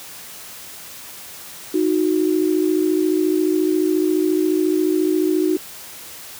sine tone pair together, 312.5 / 366.8 Hz, D#4 / F#4, +8 / -15 cents, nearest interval minor third, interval 277 cents, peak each -18 dBFS, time 1.74-5.57 s, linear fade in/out 5 ms, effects white hiss -37 dBFS RMS until 6.39 s + high-pass 60 Hz 12 dB/octave

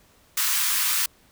white high-pass noise, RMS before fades -23 dBFS, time 0.37-1.06 s, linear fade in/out 5 ms, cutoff 990 Hz, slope 48 dB/octave, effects pink hiss -58 dBFS RMS until 1.31 s

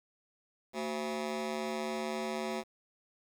20% pulse ring-modulated tone, 299.2 Hz, D4, 32 cents sharp, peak -26 dBFS, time 0.73-2.64 s, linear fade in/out 50 ms, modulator 75.7 Hz, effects low-pass 8000 Hz 12 dB/octave + 9-bit

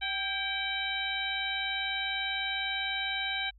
harmonic tone with a mistuned harmonic, 772 Hz, G5, 27 cents flat, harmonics 1 / 2 / 3 / 4 / 5, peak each -39 / -36 / -35 / -37 / -36 dBFS, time 0.01-3.51 s, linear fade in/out 20 ms, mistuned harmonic 2, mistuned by +55 cents, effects added 50 Hz sine -54 dBFS peak until 3.58 s

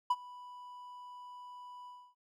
triangle tone with ADSR envelope, 987.8 Hz, B5, in tune, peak -22 dBFS, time 0.1-2.15 s, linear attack 7 ms, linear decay 43 ms, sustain -23 dB, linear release 280 ms, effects none

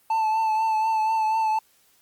triangle tone with vibrato, 880 Hz, A5, in tune, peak -18 dBFS, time 0.1-1.59 s, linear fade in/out 5 ms, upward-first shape triangle, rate 4.1 Hz, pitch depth 34 cents each way, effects white hiss -61 dBFS RMS until 2.01 s + Opus 32 kbps

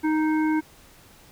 harmonic tone, 311.1 Hz, D#4, in tune, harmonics 1 / 3 / 5 / 7, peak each -20 / -30 / -34 / -37 dBFS, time 0.03-0.61 s, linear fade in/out 20 ms, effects pink hiss -52 dBFS RMS until 1.31 s

